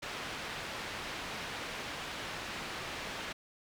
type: low-pass noise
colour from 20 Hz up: white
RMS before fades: -41 dBFS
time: 0.02-3.33 s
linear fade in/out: 10 ms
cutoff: 2900 Hz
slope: 12 dB/octave
effects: none